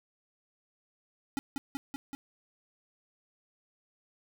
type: tone with echo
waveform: square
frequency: 277.2 Hz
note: C#4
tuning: in tune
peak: -30 dBFS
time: 1.37-1.39 s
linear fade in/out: 0 ms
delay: 190 ms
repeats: 4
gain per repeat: -2 dB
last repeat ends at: 2.15 s
effects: none